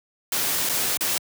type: noise with dropouts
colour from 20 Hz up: white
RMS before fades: -24 dBFS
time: 0.32-1.18 s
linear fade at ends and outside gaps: 2 ms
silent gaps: 0.691-0.695 / 0.972-1.008 s
effects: high-pass 100 Hz 12 dB/octave